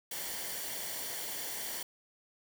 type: noise with comb filter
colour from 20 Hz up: white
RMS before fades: -39 dBFS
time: 0.11-1.83 s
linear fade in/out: 5 ms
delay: 0.78 ms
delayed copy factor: -0.55
effects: none